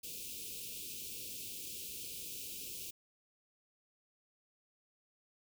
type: band-stop noise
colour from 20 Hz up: white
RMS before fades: -45 dBFS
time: 0.03-2.91 s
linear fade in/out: 10 ms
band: 520 to 2400 Hz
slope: 96 dB/octave
effects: none